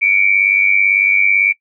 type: tone pair together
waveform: sine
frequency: 2251 / 2349 Hz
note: C#7 / D7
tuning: +26 / 0 cents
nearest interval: minor second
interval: 74 cents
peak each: -13 dBFS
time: 0.01-1.53 s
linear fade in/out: 20 ms
effects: noise-tail reverb RT60 0.1 s tail -22 dB re dry